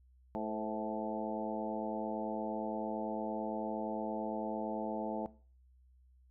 harmonic tone with a mistuned harmonic, 108.8 Hz, A2, 19 cents flat, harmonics 2 / 3 / 4 / 5 / 6 / 7 / 8, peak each -40 / -43 / -45 / -44 / -42 / -46 / -43 dBFS, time 0.35-5.26 s, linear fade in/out 0 ms, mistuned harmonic 5, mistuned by -53 cents, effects noise-tail reverb RT60 0.4 s tail -18 dB re dry + added 63 Hz sine -61 dBFS peak until 6.3 s

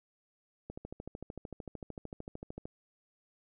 click train, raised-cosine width 2 ms, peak -28 dBFS, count 27, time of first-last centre 0.7-2.655 s, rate 13.3 Hz, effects none

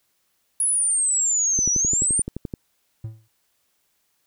sine exponential two-way sweep, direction down then up, 10548 to 5780 to 9260 Hz, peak -18 dBFS, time 0.6-2.22 s, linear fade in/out 2 ms, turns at 1.71 s
click train, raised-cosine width 3 ms, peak -16 dBFS, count 12, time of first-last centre 1.59-2.538 s, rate 11.6 Hz
triangle tone with exponential decay, 110.6 Hz, A2, 9 cents sharp, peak -24 dBFS, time 3.04-3.28 s, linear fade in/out 5 ms, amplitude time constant 52 ms
effects white hiss -69 dBFS RMS until 4.26 s

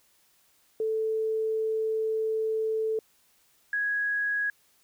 sine tone pair in turn, 440 / 1661.2 Hz, A4 / G#6, 0 / 0 cents, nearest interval octave + major seventh, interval 2300 cents, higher second, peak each -25 dBFS, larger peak neither, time 0.8-2.99 / 3.73-4.5 s, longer first, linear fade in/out 2 ms, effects white hiss -65 dBFS RMS until 4.83 s

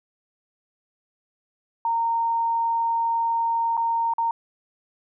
sine tone with dropouts, 922 Hz, A#5, 19 cents flat, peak -20 dBFS, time 1.85-4.31 s, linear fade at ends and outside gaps 2 ms, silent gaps 3.769-3.775 / 4.137-4.182 s, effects none

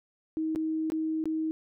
sine tone with dropouts, 316.7 Hz, D#4, 31 cents sharp, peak -27 dBFS, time 0.37-1.51 s, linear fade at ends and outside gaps 0 ms, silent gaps 0.55-0.559 / 0.901-0.92 / 1.24-1.256 s, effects none

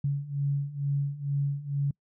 sine beating tone pair, 140 / 142.2 Hz, C#3 / C#3, +18 / +45 cents, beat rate 2.2 Hz, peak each -31 / -28 dBFS, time 0.04-1.91 s, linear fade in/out 5 ms, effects noise-tail reverb RT60 0.1 s tail -26 dB re dry

